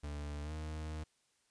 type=tone with pitch glide; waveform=40% pulse; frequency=73.42 to 77.52 Hz; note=D2 to D#2; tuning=0 to -6 cents; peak=-39 dBFS; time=0.03-1.04 s; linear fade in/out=10 ms; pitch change=+94 cents; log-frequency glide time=0.43-0.52 s; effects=white hiss -75 dBFS RMS until 1.5 s + resampled to 22050 Hz